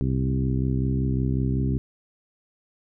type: harmonic tone with a mistuned harmonic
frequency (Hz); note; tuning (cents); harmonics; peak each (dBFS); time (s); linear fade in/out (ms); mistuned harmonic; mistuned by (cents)
65.41; C2; 0; 1 / 2 / 3 / 4 / 5 / 6; -27 / -24 / -30 / -29 / -35 / -36; 0.01-1.78; 0; 1; +40
effects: none